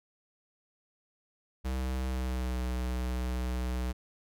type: tone with pitch glide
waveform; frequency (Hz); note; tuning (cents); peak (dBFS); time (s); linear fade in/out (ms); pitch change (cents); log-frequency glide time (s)
square; 64.5 to 62.34; C2 to B1; -24 to +17; -31; 1.64-3.93; 20; -59; 2.02-2.62
effects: none